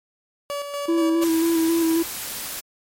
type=tone with tremolo; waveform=30% pulse; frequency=572 Hz; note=D5; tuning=46 cents flat; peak=-23 dBFS; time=0.5-1.24 s; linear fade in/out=0 ms; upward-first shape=square; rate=4.2 Hz; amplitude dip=45%
type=tone with vibrato; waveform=triangle; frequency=329.6 Hz; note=E4; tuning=in tune; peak=-15 dBFS; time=0.88-2.03 s; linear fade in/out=10 ms; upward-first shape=square; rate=3.7 Hz; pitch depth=21 cents each way
type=noise; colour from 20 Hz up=white; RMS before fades=-31 dBFS; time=1.21-2.61 s; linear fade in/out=20 ms
effects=MP3 64 kbps